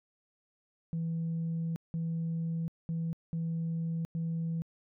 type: tone bursts at uneven times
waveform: sine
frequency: 164.81 Hz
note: E3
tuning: in tune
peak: -29 dBFS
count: 5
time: 0.93-1.76 / 1.94-2.68 / 2.89-3.13 / 3.33-4.05 / 4.15-4.62 s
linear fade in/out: 0 ms
effects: tanh soft clip ceiling -28 dBFS